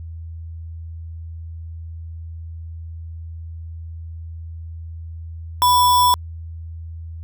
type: tone with sample-and-hold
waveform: sine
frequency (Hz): 987.8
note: B5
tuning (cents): 0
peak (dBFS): -11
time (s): 5.62-6.14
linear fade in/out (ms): 0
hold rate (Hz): 4410
effects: added 82 Hz sine -30 dBFS peak until 7.23 s